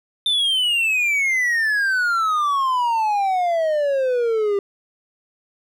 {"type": "exponential sweep", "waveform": "triangle", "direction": "down", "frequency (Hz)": [3596, 394.4], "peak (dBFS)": -15, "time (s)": [0.26, 4.59], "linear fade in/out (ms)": 2, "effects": []}